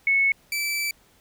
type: tone pair in turn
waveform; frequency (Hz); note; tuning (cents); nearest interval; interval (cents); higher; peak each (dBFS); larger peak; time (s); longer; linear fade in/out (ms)
sine / sawtooth; 2202 / 2320; C#7 / D7; -12 / -22; minor second; 90; second; -17 / -21; first; 0.07-0.32 / 0.52-0.91; second; 2
effects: pink hiss -59 dBFS RMS until 1.2 s